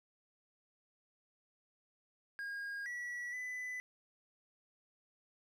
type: tone with pitch steps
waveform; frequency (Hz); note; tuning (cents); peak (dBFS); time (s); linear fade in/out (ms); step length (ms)
triangle; 1627 / 1941 / 2000; G#6 / B6 / B6; -36 / -31 / +21; -38; 2.39-3.8; 0; 470
effects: none